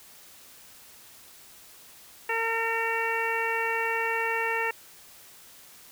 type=harmonic tone; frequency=454.9 Hz; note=A#4; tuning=42 cents flat; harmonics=1 / 2 / 3 / 4 / 5 / 6; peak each=-32 / -31 / -36 / -30 / -34 / -34 dBFS; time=2.29-4.71 s; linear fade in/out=5 ms; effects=white hiss -51 dBFS RMS until 5.91 s